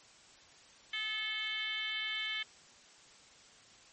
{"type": "tone with frequency modulation", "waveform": "sine", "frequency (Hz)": 2637, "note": "E7", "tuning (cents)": 0, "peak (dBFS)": -34, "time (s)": [0.93, 2.43], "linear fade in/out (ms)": 5, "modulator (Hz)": 454, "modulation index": 2.1, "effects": ["white hiss -59 dBFS RMS until 3.92 s", "MP3 32 kbps"]}